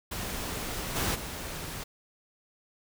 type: noise with level steps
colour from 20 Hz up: pink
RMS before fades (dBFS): -35 / -29 / -38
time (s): 0.11-1.84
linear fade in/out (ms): 10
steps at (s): 0.95 / 1.14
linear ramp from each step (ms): 20
effects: none

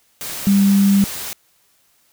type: tone in noise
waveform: sine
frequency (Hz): 198.2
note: G3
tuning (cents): +19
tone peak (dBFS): -10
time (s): 0.47-1.04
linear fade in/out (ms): 0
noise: white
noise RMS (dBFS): -28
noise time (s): 0.21-1.33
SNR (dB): +15
effects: white hiss -59 dBFS RMS until 2.12 s

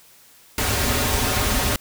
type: noise with comb filter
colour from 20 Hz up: pink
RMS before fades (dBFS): -21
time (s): 0.58-1.76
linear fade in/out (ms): 2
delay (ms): 6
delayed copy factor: -0.9
effects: white hiss -51 dBFS RMS until 1.8 s

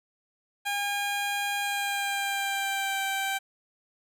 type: tone with pitch glide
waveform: 15% pulse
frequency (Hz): 810 to 780.2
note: G#5 to G5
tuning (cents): -43 to -8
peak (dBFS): -21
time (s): 0.65-3.39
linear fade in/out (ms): 20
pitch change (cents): -65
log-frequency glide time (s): 1.61-3.03
effects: none

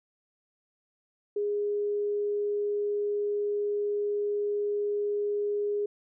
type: tone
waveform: sine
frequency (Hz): 412.1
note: G#4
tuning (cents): -13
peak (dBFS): -26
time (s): 1.36-5.86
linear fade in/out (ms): 5
effects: none

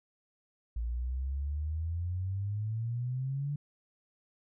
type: exponential sweep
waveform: sine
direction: up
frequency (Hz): 56.2 to 146.83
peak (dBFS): -31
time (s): 0.76-3.56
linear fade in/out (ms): 5
effects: none

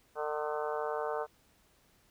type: harmonic tone with a mistuned harmonic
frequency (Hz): 150.9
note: D3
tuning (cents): +47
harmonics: 3 / 4 / 5 / 6 / 7 / 8 / 9 / 10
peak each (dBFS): -36 / -38 / -40 / -42 / -43 / -44 / -45 / -46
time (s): 0.15-1.27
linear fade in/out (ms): 50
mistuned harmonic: 9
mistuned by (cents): -71
effects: pink hiss -67 dBFS RMS until 2.1 s

